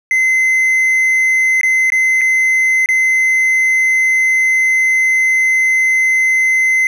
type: tone with dropouts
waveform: triangle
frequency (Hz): 2056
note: C7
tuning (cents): -31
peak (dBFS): -8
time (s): 0.11-6.87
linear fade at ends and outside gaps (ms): 1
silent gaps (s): 1.612-1.632 / 1.902-1.921 / 2.211-2.215 / 2.86-2.888
effects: none